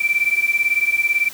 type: beating tone pair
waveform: sine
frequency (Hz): 2332 / 2350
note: D7 / D7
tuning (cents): -13 / +1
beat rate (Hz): 18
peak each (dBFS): -18 / -19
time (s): 0-1.29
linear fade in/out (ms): 10
effects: white hiss -37 dBFS RMS until 1.33 s